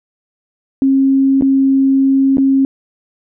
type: tone with dropouts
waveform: sine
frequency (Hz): 269.9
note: C#4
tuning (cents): -46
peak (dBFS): -8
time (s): 0.82-2.65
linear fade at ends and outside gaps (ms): 1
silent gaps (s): 1.411-1.422 / 2.371-2.382
effects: none